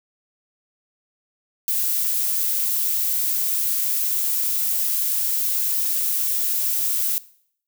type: noise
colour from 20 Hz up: violet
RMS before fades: -22 dBFS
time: 1.68-7.18 s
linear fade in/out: 0 ms
effects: noise-tail reverb RT60 0.6 s tail -19 dB re dry